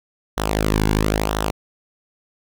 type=tone with flanger; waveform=sawtooth; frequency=52.6 Hz; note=G#1; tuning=23 cents sharp; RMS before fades=-20 dBFS; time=0.37-1.51 s; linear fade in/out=10 ms; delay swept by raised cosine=0.42 to 1.62 ms; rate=1 Hz; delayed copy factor=-0.7; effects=none